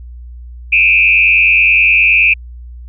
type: tone with frequency modulation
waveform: sine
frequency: 2500 Hz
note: D#7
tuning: 8 cents sharp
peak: -6 dBFS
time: 0.72-2.34 s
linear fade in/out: 10 ms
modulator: 89.5 Hz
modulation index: 1.8
effects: added 60 Hz sine -28 dBFS peak until 2.88 s